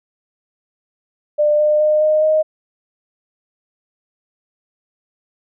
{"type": "tone with pitch steps", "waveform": "sine", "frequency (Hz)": [597, 603.2, 609.5, 615.9, 622.4], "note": ["D5", "D5", "D#5", "D#5", "D#5"], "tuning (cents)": [28, 46, -36, -18, 0], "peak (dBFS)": -11, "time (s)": [1.38, 2.43], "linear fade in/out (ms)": 20, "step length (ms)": 210, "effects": []}